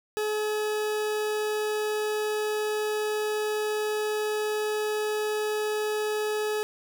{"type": "tone", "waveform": "40% pulse", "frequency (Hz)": 425.4, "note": "G#4", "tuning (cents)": 42, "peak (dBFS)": -25, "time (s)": [0.17, 6.63], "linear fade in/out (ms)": 0, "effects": []}